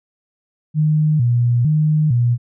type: tone with vibrato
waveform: sine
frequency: 136 Hz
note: C#3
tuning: 33 cents flat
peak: -12 dBFS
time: 0.74-2.38 s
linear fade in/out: 50 ms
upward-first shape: square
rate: 1.1 Hz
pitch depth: 210 cents each way
effects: none